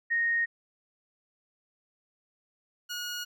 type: tone pair in turn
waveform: sine / 15% pulse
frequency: 1860 / 1444.9 Hz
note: A#6 / F#6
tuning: -4 / -42 cents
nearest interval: major third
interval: 438 cents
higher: first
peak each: -24 / -27 dBFS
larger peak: first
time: 0.1-0.46 / 2.89-3.25 s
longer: neither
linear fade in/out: 20 ms
effects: none